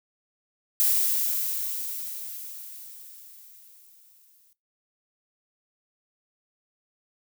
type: noise with exponential decay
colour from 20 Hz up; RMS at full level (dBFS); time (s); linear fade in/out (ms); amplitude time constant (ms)
violet; -21; 0.8-4.53; 0; 810
effects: noise-tail reverb RT60 0.2 s tail -18 dB re dry